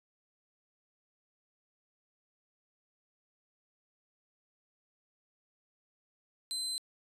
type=tone; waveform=30% pulse; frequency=4070 Hz; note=C8; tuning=49 cents flat; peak=-31 dBFS; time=6.51-6.78 s; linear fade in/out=0 ms; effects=resampled to 32000 Hz